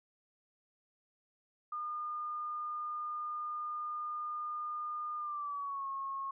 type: tone with pitch glide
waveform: sine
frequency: 1215 to 1088.7 Hz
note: D#6 to C#6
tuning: -42 to -32 cents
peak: -36 dBFS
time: 1.72-6.31 s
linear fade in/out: 5 ms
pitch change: -190 cents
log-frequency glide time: 5.17-5.87 s
effects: none

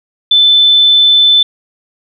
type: tone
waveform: sine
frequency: 3520 Hz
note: A7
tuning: in tune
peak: -4 dBFS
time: 0.31-1.43 s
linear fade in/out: 5 ms
effects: none

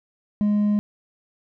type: tone with hard clipping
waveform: sine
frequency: 207.7 Hz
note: G#3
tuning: in tune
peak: -18 dBFS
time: 0.41-0.79 s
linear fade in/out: 0 ms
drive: 2 dB
effects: none

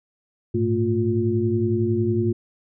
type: tone cluster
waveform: sine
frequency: 103.8 / 114.7 / 224.3 / 352.7 Hz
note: G#2 / A#2 / A3 / F4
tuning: 0 / -28 / +34 / +17 cents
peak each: -24 / -27 / -25 / -22 dBFS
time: 0.54-2.33 s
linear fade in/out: 10 ms
effects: none

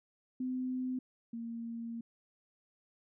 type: tone pair in turn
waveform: sine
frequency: 255.4 / 231.4 Hz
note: C4 / A#3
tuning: -42 / -13 cents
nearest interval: major second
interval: 171 cents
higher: first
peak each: -33 / -38 dBFS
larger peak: first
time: 0.4-0.99 / 1.33-2.01 s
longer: second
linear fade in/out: 5 ms
effects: none

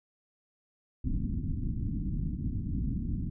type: low-pass noise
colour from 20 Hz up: pink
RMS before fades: -32 dBFS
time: 1.04-3.3 s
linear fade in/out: 5 ms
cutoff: 280 Hz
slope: 48 dB/octave
effects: none

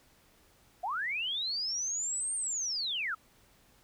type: linear two-way sweep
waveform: sine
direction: up then down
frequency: 659.3 to 8850 to 1213 Hz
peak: -31 dBFS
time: 0.83-3.15 s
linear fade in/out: 10 ms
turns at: 2.35 s
effects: pink hiss -64 dBFS RMS until 3.83 s

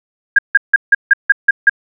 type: tone bursts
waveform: sine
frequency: 1620 Hz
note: G#6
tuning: 43 cents flat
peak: -3 dBFS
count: 8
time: 0.36-1.696 s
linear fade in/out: 5 ms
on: 27 ms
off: 160 ms
effects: none

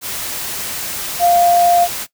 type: tone in noise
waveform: sine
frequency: 698.5 Hz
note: F5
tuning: in tune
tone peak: -9 dBFS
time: 1.19-1.88 s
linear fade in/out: 50 ms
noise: white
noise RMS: -24 dBFS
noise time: 0.01-2.07 s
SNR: +12 dB
effects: noise-tail reverb RT60 0.1 s tail -18 dB re dry

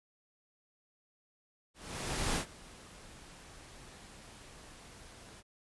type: noise with ADSR envelope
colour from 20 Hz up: pink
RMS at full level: -32 dBFS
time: 1.74-5.43 s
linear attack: 620 ms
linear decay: 96 ms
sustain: -21 dB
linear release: 37 ms
effects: resampled to 24000 Hz

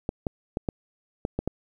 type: clicks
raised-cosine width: 2 ms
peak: -13 dBFS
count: 7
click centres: 0.091 / 0.268 / 0.571 / 0.688 / 1.251 / 1.39 / 1.476 s
effects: 9-bit

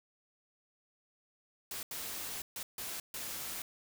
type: noise bursts at uneven times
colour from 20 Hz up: white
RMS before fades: -41 dBFS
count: 5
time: 1.71-1.83 / 1.91-2.42 / 2.56-2.63 / 2.78-3 / 3.14-3.62 s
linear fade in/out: 2 ms
effects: none

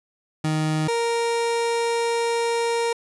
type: tone pair in turn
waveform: 30% pulse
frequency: 155.56 / 466.2 Hz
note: D#3 / A#4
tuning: 0 / 0 cents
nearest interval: octave + perfect fifth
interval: 1900 cents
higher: second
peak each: -18 dBFS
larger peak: neither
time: 0.44-0.88 / 0.88-2.93 s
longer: second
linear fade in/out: 5 ms
effects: resampled to 24000 Hz

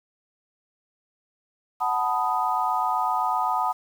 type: chord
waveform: sine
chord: B dominant seventh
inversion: second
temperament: equal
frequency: 740 / 880 / 987.8 / 1244.5 Hz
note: F#5 / A5 / B5 / D#6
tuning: 0 / 0 / 0 / 0 cents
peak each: -27 dBFS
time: 1.8-3.73 s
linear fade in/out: 20 ms
effects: 8-bit

